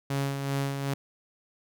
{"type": "tone with tremolo", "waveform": "sawtooth", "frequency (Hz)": 138.5, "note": "C#3", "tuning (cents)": -1, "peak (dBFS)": -22, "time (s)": [0.1, 0.94], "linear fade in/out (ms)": 5, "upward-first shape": "sine", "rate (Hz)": 2.6, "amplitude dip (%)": 45, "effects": []}